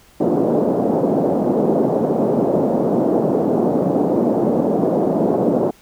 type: band-pass noise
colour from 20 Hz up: pink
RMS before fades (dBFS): -17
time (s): 0.2-5.71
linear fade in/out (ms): 10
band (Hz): 190 to 660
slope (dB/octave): 24
effects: pink hiss -50 dBFS RMS until 5.81 s